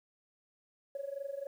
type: tone with amplitude modulation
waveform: sine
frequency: 556 Hz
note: C#5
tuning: 5 cents sharp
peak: -33 dBFS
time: 0.95-1.47 s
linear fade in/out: 2 ms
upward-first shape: sine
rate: 23.6 Hz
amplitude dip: 85%
effects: tanh soft clip ceiling -30 dBFS + 11-bit